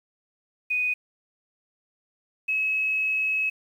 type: tone pair in turn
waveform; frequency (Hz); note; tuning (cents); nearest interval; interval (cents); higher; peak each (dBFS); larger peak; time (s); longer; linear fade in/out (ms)
sine; 2489 / 2571; D#7 / E7; 0 / -44; minor second; 56; second; -22; neither; 0.7-0.94 / 2.48-3.5; second; 10
effects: 9-bit